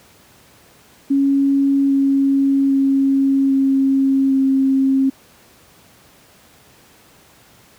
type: tone with pitch steps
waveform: sine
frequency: 276.5 / 274.4 / 272.4 / 270.3 / 268.3 Hz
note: C#4 / C#4 / C#4 / C#4 / C4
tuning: -4 / -17 / -30 / -44 / +44 cents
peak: -12 dBFS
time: 1.1-5.1 s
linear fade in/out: 10 ms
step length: 800 ms
effects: pink hiss -49 dBFS RMS until 7.78 s + high-pass 80 Hz 12 dB/octave